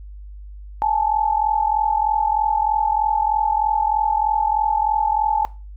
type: tone pair together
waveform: sine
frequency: 836.8 / 880 Hz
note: G#5 / A5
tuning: +13 / 0 cents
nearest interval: minor second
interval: 87 cents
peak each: -19 dBFS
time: 0.82-5.45 s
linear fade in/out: 0 ms
effects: noise-tail reverb RT60 0.3 s tail -19 dB re dry + added 50 Hz sine -34 dBFS peak until 5.76 s